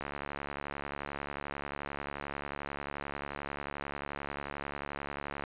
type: click train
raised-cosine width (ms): 0.5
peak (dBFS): -22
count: 388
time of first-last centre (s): 0.01-5.438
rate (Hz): 71.3
effects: resampled to 8000 Hz